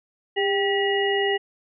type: tone cluster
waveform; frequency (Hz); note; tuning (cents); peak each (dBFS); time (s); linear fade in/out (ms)
sine; 400.5 / 785 / 1940 / 2872; G4 / G5 / B6 / F7; +37 / +2 / -31 / +48; -22 / -28 / -26 / -28; 0.36-1.38; 20
effects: none